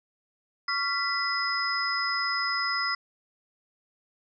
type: tone cluster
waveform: sine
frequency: 1122 / 1380 / 1983 / 5070 Hz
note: C#6 / F6 / B6 / D#8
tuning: +21 / -21 / +7 / +32 cents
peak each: -32 / -31 / -31 / -30 dBFS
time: 0.68-2.95 s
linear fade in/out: 5 ms
effects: none